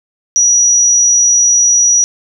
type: tone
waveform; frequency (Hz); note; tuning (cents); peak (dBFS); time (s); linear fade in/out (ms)
sine; 5820; F#8; -29; -6; 0.36-2.04; 0
effects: none